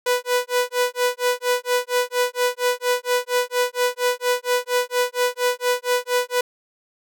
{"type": "tone with tremolo", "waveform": "sawtooth", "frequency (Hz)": 493.9, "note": "B4", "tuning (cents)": 0, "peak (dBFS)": -12, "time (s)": [0.06, 6.41], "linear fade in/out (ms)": 5, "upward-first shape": "sine", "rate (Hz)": 4.3, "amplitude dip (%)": 100, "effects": []}